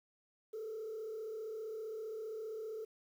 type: tone with frequency modulation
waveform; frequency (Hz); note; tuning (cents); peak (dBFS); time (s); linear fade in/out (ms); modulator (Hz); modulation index
sine; 439.4; A4; -2; -39; 0.53-2.85; 10; 35.2; 0.56
effects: tanh soft clip ceiling -37 dBFS + 11-bit